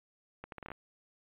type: accelerating click train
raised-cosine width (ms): 0.5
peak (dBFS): -28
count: 8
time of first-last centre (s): 0.44-0.717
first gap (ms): 82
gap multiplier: 0.74
effects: resampled to 8000 Hz